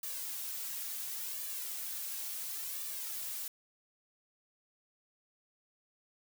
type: noise with flanger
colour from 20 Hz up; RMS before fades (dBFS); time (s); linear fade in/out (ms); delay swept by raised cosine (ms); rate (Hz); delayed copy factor
blue; -40; 0.03-3.48; 2; 1.7 to 3.7; 0.71; +0.7
effects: none